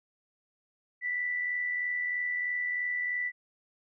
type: tone with amplitude modulation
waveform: sine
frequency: 1974 Hz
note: B6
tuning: 1 cent flat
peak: -27 dBFS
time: 1.01-3.32 s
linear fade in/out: 50 ms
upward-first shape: sine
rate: 83.1 Hz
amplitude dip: 40%
effects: none